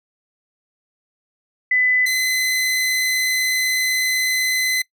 sine / sawtooth tone pair in turn, 2004 / 2032 Hz, B6 / B6, +25 / +49 cents, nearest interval unison, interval 24 cents, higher second, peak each -14 dBFS, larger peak neither, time 1.71-2.06 / 2.06-4.82 s, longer second, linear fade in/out 5 ms, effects noise-tail reverb RT60 0.1 s tail -21 dB re dry

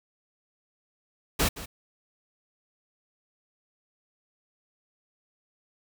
pink noise with echo, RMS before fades -24 dBFS, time 1.39-1.49 s, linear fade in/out 10 ms, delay 170 ms, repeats 1, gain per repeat -15 dB, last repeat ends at 1.66 s, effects none

